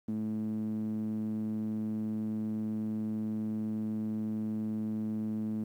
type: tone with band-pass filter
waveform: sawtooth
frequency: 108.3 Hz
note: A2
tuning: 27 cents flat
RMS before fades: -34 dBFS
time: 0.08-5.64 s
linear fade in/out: 5 ms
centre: 240 Hz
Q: 8.3
effects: 11-bit